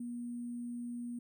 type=tone with sample-and-hold; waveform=sine; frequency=240 Hz; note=B3; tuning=49 cents flat; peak=-38 dBFS; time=0-1.19 s; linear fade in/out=5 ms; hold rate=8820 Hz; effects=none